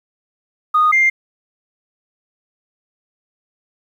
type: tone pair in turn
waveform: sine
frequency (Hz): 1236 / 2104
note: D#6 / C7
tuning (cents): -12 / +9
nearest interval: major sixth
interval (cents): 921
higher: second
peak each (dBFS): -9 / -9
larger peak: neither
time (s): 0.74-0.92 / 0.92-1.1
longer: neither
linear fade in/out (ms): 10
effects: tanh soft clip ceiling -6 dBFS + 8-bit